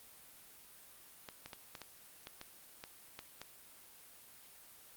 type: clicks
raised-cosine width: 0.2 ms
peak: -28 dBFS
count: 10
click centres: 1.288 / 1.46 / 1.532 / 1.752 / 1.817 / 2.271 / 2.414 / 2.839 / 3.191 / 3.416 s
effects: white hiss -58 dBFS RMS until 4.96 s + Opus 32 kbps